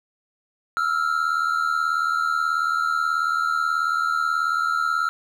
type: tone pair together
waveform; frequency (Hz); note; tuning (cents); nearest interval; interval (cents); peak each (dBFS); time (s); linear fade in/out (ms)
triangle; 1318.5 / 1396.9; E6 / F6; 0 / 0; minor second; 100; -21; 0.77-5.09; 0
effects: none